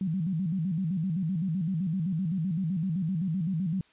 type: tone with vibrato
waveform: sine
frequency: 174.61 Hz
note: F3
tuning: in tune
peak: -26 dBFS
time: 0.01-3.81 s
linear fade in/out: 2 ms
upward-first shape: square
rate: 7.8 Hz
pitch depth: 160 cents each way
effects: white hiss -62 dBFS RMS until 3.92 s + resampled to 8000 Hz